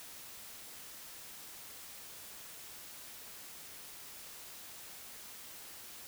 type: silence
effects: white hiss -50 dBFS RMS until 6.07 s